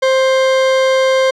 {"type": "tone", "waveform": "40% pulse", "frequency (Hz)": 526, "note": "C5", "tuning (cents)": 9, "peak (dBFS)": -9, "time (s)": [0.02, 1.31], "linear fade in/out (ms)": 10, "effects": ["low-pass 5000 Hz 12 dB/octave"]}